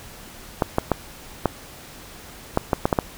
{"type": "clicks", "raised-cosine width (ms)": 1, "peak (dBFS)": -3, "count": 9, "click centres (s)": [0.622, 0.784, 0.917, 1.457, 2.574, 2.732, 2.855, 2.928, 2.988], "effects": ["pink hiss -42 dBFS RMS until 3.17 s"]}